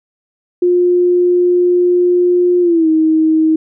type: tone with pitch glide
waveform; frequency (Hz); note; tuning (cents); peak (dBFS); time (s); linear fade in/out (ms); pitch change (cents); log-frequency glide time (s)
sine; 355.5 to 316.7; F4 to D#4; +31 to +31; -8; 0.62-3.56; 5; -200; 2.61-2.88
effects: none